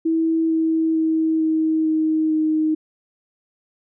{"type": "tone with pitch steps", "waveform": "sine", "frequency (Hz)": [324.9, 322.3, 319.7, 317.1, 314.6, 312], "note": ["E4", "E4", "D#4", "D#4", "D#4", "D#4"], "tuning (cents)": [-25, -39, 47, 33, 19, 5], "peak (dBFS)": -16, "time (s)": [0.05, 2.75], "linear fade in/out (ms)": 10, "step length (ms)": 450, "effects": []}